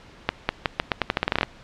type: accelerating click train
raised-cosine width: 0.3 ms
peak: -3 dBFS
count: 15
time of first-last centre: 0.29-1.431 s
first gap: 200 ms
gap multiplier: 0.84
effects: pink hiss -48 dBFS RMS until 1.63 s + low-pass 4000 Hz 12 dB/octave